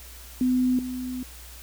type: tone pair in turn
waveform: sine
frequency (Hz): 253 / 253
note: B3 / B3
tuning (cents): +42 / +42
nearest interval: unison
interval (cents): 0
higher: neither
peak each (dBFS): -19 / -29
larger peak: first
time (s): 0.41-0.79 / 0.79-1.23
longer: second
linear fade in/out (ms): 2
effects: added 60 Hz sine -44 dBFS peak until 1.62 s + white hiss -46 dBFS RMS until 1.62 s